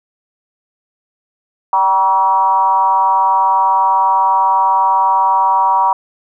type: tone with frequency modulation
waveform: sine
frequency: 956 Hz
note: A#5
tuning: 43 cents sharp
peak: -9 dBFS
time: 1.73-5.93 s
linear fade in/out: 2 ms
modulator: 184 Hz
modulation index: 0.85
effects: none